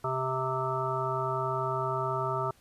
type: harmonic tone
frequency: 130.81 Hz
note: C3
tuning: in tune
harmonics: 1 / 3 / 5 / 7 / 9 / 10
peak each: -35 / -35 / -35 / -35 / -35 / -35 dBFS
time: 0.04-2.51 s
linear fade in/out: 5 ms
effects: pink hiss -62 dBFS RMS until 2.6 s + resampled to 32000 Hz